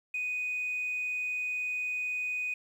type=tone; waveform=sine; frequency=2489 Hz; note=D#7; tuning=in tune; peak=-29 dBFS; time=0.14-2.54 s; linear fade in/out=5 ms; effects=tanh soft clip ceiling -27 dBFS + 10-bit